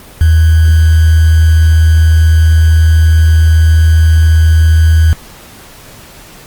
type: tone with sample-and-hold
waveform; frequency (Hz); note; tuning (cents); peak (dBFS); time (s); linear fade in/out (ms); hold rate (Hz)
sine; 80; D#2; +49; -3; 0.21-5.13; 0; 1575
effects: pink hiss -35 dBFS RMS until 6.46 s + Opus 32 kbps